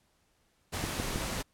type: noise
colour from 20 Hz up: pink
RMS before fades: -35 dBFS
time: 0.72-1.43 s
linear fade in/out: 20 ms
type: click train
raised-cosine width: 3 ms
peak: -19 dBFS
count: 3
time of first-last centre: 0.84-1.159 s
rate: 6.27 Hz
effects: pink hiss -71 dBFS RMS until 1.53 s + low-pass 12000 Hz 12 dB/octave